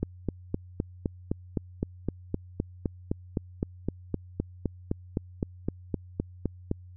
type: click train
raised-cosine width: 3 ms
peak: -14 dBFS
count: 27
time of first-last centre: 0.03-6.714 s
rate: 3.89 Hz
effects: added 90 Hz sine -45 dBFS peak until 6.96 s